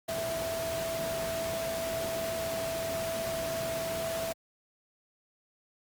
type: tone in noise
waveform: sine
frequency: 659.3 Hz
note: E5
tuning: in tune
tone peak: -32 dBFS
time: 0.08-4.33 s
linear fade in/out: 10 ms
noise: pink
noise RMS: -37 dBFS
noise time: 0.08-4.33 s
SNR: +2 dB
effects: high-pass 80 Hz 12 dB/octave + Opus 48 kbps